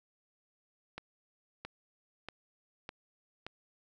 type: accelerating click train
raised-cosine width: 0.3 ms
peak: -25 dBFS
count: 5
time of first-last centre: 0.98-3.466 s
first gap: 670 ms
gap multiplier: 0.95
effects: none